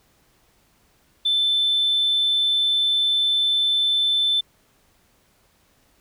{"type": "tone", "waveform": "sine", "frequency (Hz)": 3530, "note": "A7", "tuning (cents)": 5, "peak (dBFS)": -16, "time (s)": [1.25, 4.41], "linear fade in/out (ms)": 10, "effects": ["tanh soft clip ceiling -13 dBFS", "pink hiss -61 dBFS RMS until 6 s"]}